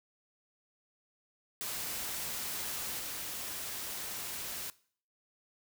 white noise with level steps, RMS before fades -38 / -40 dBFS, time 1.61-4.7 s, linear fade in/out 0 ms, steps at 2.99 s, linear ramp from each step 5 ms, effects noise-tail reverb RT60 0.5 s tail -20 dB re dry

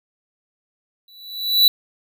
square tone with exponential growth, 3951 Hz, B7, in tune, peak -8 dBFS, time 1.08-1.68 s, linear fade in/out 2 ms, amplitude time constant 130 ms, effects none

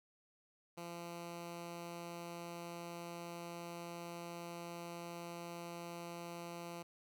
10% pulse tone, 171.3 Hz, F3, 33 cents flat, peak -37 dBFS, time 0.77-6.83 s, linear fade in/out 10 ms, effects none

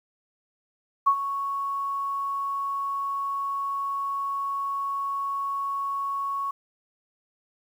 sine tone with ADSR envelope, 1108.7 Hz, C#6, in tune, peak -14 dBFS, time 1.06-6.51 s, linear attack 15 ms, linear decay 74 ms, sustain -12 dB, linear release 5 ms, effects 9-bit

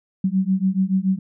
sine beating tone pair, 186.4 / 193.4 Hz, F#3 / G3, +13 / -23 cents, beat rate 7 Hz, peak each -20 dBFS, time 0.24-1.19 s, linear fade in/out 5 ms, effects none

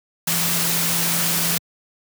sine tone in noise, 169.2 Hz, E3, 45 cents sharp, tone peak -27 dBFS, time 0.27-1.58 s, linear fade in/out 5 ms, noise white, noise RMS -21 dBFS, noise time 0.27-1.58 s, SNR -9 dB, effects high-pass 100 Hz 12 dB/octave

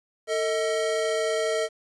square tone pair together, 447.6 / 633 Hz, A4 / D#5, +30 / +30 cents, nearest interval tritone, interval 600 cents, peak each -27 dBFS, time 0.27-1.69 s, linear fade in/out 50 ms, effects resampled to 22050 Hz + 9-bit

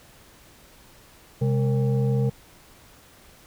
sine tone with frequency modulation, 130.2 Hz, C3, 8 cents flat, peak -19 dBFS, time 1.41-2.3 s, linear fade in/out 10 ms, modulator 334 Hz, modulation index 0.76, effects pink hiss -52 dBFS RMS until 3.46 s

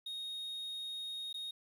triangle tone with dropouts, 3729 Hz, A#7, in tune, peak -38 dBFS, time 0.06-1.51 s, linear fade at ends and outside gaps 5 ms, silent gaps 1.329-1.341 s, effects 11-bit

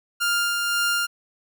sawtooth tone with tremolo, 1400 Hz, F6, 4 cents sharp, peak -16 dBFS, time 0.2-1.07 s, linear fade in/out 20 ms, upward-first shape sine, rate 1.9 Hz, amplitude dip 30%, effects none

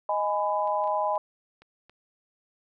sine chord, G# minor, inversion second, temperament equal with one note detuned, 622.3 / 830.6 / 1000.4 Hz, D#5 / G#5 / B5, 0 / 0 / +22 cents, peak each -28 dBFS, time 0.09-1.18 s, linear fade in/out 2 ms
clicks, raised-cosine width 0.3 ms, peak -36 dBFS, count 6, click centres 0.675 / 0.84 / 0.875 / 1.155 / 1.62 / 1.896 s
effects none

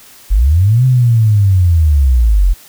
sine linear two-way sweep, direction up then down, 41.43 to 130.81 to 41.43 Hz, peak -6 dBFS, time 0.3-2.54 s, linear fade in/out 20 ms, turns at 0.85 s, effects white hiss -40 dBFS RMS until 2.68 s

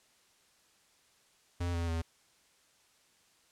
square tone with pitch steps, 87.2 / 84.77 / 82.4 Hz, F2 / E2 / E2, -2 / +49 / 0 cents, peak -32 dBFS, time 1.6-2.02 s, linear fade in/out 10 ms, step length 140 ms, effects white hiss -67 dBFS RMS until 3.51 s + low-pass 9000 Hz 12 dB/octave

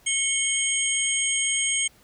sine tone cluster, 2188 / 3146 / 6590 / 8490 Hz, C#7 / G7 / G#8 / C9, -23 / +6 / -14 / +24 cents, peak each -28 / -28 / -27 / -26 dBFS, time 0.06-1.88 s, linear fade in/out 10 ms, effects pink hiss -57 dBFS RMS until 2.03 s

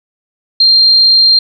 sine tone, 4186 Hz, C8, in tune, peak -4 dBFS, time 0.6-1.39 s, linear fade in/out 5 ms, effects none

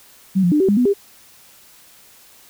sine tone with pitch steps, 190.5 / 175.8 / 299.2 / 382.5 / 204 / 247.5 / 400.6 Hz, G3 / F3 / D4 / G4 / G#3 / B3 / G4, -49 / +12 / +32 / -42 / -31 / +4 / +38 cents, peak -12 dBFS, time 0.35-0.938 s, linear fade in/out 20 ms, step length 84 ms, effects white hiss -48 dBFS RMS until 2.49 s

